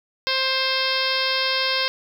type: harmonic tone with a mistuned harmonic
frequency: 526 Hz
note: C5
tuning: 9 cents sharp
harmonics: 1 / 2 / 3 / 4 / 5 / 6 / 7 / 8 / 9 / 10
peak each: -29 / -29 / -29 / -29 / -29 / -29 / -29 / -29 / -29 / -29 dBFS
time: 0.27-1.88 s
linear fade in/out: 0 ms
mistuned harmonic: 6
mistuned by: +24 cents
effects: 8-bit